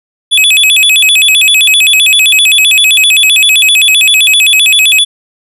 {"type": "tone with vibrato", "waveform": "square", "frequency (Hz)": 2960, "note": "F#7", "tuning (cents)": 0, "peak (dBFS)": -4, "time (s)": [0.31, 5.05], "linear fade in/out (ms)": 20, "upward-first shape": "square", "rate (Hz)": 7.7, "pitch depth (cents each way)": 260, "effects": ["resampled to 32000 Hz"]}